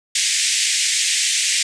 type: band-pass noise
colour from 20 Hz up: white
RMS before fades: -19 dBFS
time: 0.15-1.63 s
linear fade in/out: 5 ms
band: 1900 to 8700 Hz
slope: 48 dB/octave
effects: none